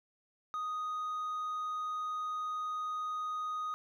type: tone with hard clipping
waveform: sine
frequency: 1244.5 Hz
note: D#6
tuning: in tune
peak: -35 dBFS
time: 0.54-3.74 s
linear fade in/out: 0 ms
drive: 2 dB
effects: none